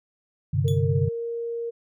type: chord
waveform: sine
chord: G suspended fourth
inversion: none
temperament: equal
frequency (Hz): 98 / 130.81 / 146.83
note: G2 / C3 / D3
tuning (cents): 0 / 0 / 0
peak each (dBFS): -24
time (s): 0.53-1.09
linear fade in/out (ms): 10
type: tone with pitch glide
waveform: sine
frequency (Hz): 460 to 466.4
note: A#4 to A#4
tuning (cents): -23 to +1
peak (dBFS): -27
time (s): 0.64-1.71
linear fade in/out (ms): 20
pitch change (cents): +24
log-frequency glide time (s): 0.9-1.25
type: tone with exponential decay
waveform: sawtooth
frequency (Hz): 3418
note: G#7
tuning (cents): +49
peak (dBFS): -30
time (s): 0.68-0.83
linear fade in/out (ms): 0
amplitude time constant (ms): 31
effects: none